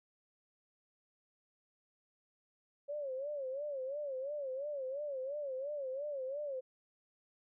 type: tone with vibrato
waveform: sine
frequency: 554.4 Hz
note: C#5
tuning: in tune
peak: -37 dBFS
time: 2.88-6.61 s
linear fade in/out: 20 ms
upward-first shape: sine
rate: 2.9 Hz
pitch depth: 130 cents each way
effects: none